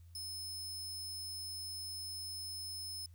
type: tone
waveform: sawtooth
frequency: 5210 Hz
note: E8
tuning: 21 cents flat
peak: -39 dBFS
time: 0.15-3.06 s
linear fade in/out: 2 ms
effects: added 85 Hz sine -54 dBFS peak until 3.14 s + white hiss -75 dBFS RMS until 3.14 s